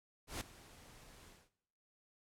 pink noise with ADSR envelope, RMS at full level -40 dBFS, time 0.27-1.5 s, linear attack 140 ms, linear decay 5 ms, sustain -19 dB, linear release 220 ms, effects noise-tail reverb RT60 0.8 s tail -18 dB re dry + low-pass 12000 Hz 12 dB/octave

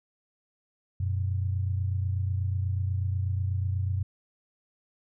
sine tone pair together, 92.5 / 120.68 Hz, F#2 / B2, 0 / -40 cents, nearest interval perfect fourth, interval 460 cents, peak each -26 / -33 dBFS, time 1-4.03 s, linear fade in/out 5 ms, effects none

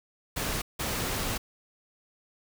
pink noise bursts at uneven times, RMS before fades -31 dBFS, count 2, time 0.36-0.62 / 0.79-1.38 s, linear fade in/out 10 ms, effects none

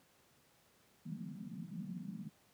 white band-pass noise, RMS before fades -45 dBFS, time 1.05-2.3 s, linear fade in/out 20 ms, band 160 to 220 Hz, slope 48 dB/octave, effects pink hiss -69 dBFS RMS until 2.53 s + high-pass 100 Hz 12 dB/octave

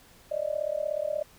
sine tone with amplitude modulation, 603 Hz, D5, 46 cents sharp, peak -23 dBFS, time 0.31-1.23 s, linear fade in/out 10 ms, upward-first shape sine, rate 36.6 Hz, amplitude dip 95%, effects pink hiss -56 dBFS RMS until 1.38 s

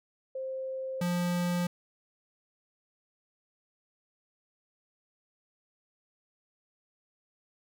sine / square tone pair in turn, 526 / 175.95 Hz, C5 / F3, +9 / +13 cents, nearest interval octave + perfect fifth, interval 1896 cents, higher first, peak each -33 / -28 dBFS, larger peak second, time 0.35-1.01 / 1.01-1.67 s, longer neither, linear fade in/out 5 ms, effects none

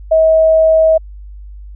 sine tone, 640 Hz, D#5, 49 cents sharp, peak -6 dBFS, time 0.11-0.98 s, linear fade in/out 10 ms, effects added 50 Hz sine -29 dBFS peak until 1.75 s

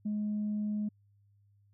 sine tone, 210 Hz, G#3, 19 cents sharp, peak -29 dBFS, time 0.05-0.89 s, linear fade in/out 10 ms, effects tanh soft clip ceiling -27 dBFS + added 101 Hz sine -63 dBFS peak until 1.73 s

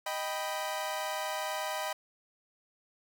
sawtooth chord, Eb augmented, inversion none, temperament equal, 622.3 / 784 / 987.8 Hz, Eb5 / G5 / B5, 0 / 0 / 0 cents, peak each -33 / -34 / -34 dBFS, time 0.06-1.93 s, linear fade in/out 5 ms, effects none

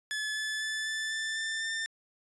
sawtooth tone with pitch steps, 1721 / 1733 / 1745 / 1757.2 / 1769.4 / 1781.7 / 1794.1 Hz, A6 / A6 / A6 / A6 / A6 / A6 / A6, -39 / -27 / -15 / -3 / +9 / +21 / +33 cents, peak -28 dBFS, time 0.11-1.86 s, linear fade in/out 0 ms, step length 250 ms, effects resampled to 22050 Hz

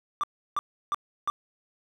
triangle tone bursts, 1178 Hz, D6, 5 cents sharp, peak -22 dBFS, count 4, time 0.21-1.3 s, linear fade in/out 0 ms, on 25 ms, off 330 ms, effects none

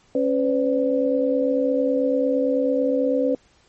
sine tone cluster, 274.4 / 505 / 574 Hz, C#4 / B4 / D5, -17 / +39 / -40 cents, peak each -22 / -20 / -26 dBFS, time 0.15-3.35 s, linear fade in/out 2 ms, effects pink hiss -58 dBFS RMS until 3.68 s + MP3 32 kbps

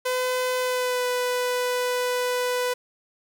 sawtooth tone with pitch glide, 506 to 496.4 Hz, B4 to B4, +42 to +9 cents, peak -19 dBFS, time 0.05-2.74 s, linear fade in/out 10 ms, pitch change -33 cents, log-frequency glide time 0.59-1.06 s, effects 8-bit

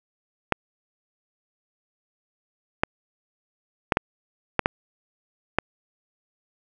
clicks, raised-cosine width 0.5 ms, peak -3 dBFS, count 7, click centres 0.523 / 2.835 / 3.922 / 3.971 / 4.593 / 4.659 / 5.586 s, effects none

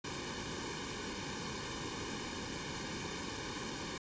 pink noise with comb filter, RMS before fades -41 dBFS, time 0.04-3.98 s, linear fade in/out 5 ms, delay 1.5 ms, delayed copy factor -0.95, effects resampled to 16000 Hz

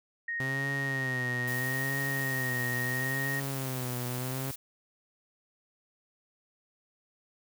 sine tone, 1864.7 Hz, A#6, in tune, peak -31 dBFS, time 0.28-3.4 s, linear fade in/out 5 ms
sawtooth tone with vibrato, 130.81 Hz, C3, in tune, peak -29 dBFS, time 0.4-4.51 s, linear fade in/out 0 ms, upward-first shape sine, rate 0.76 Hz, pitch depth 98 cents each way
blue noise, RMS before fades -41 dBFS, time 1.47-4.56 s, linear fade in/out 10 ms
effects none

